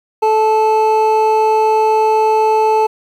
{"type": "tone pair together", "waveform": "triangle", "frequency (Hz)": [436, 872], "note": ["A4", "A5"], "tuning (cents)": [-16, -16], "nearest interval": "octave", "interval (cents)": 1200, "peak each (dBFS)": [-11, -10], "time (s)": [0.22, 2.87], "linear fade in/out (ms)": 10, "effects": ["8-bit"]}